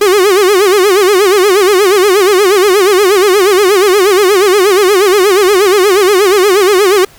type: tone with vibrato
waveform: 45% pulse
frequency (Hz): 390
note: G4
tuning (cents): -9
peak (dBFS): -5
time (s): 0.01-7.05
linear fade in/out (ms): 5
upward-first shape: sine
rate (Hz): 8.4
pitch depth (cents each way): 150
effects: pink hiss -40 dBFS RMS until 7.18 s